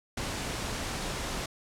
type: noise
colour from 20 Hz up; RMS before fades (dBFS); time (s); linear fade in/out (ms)
pink; -34; 0.17-1.46; 5
effects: low-pass 9000 Hz 12 dB/octave